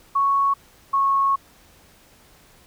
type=tone pair in turn; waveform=sine; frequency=1108.7 / 1098.5 Hz; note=C#6 / C#6; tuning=0 / -16 cents; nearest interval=unison; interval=16 cents; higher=first; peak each=-16 dBFS; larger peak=neither; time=0.15-0.54 / 0.93-1.36 s; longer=second; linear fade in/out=10 ms; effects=pink hiss -53 dBFS RMS until 2.66 s